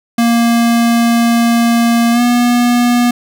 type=tone with pitch glide; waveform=square; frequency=233.7 to 241.9 Hz; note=A#3 to B3; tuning=+5 to -36 cents; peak=-9 dBFS; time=0.18-3.11 s; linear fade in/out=5 ms; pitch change=+59 cents; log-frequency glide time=2.12-2.21 s; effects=none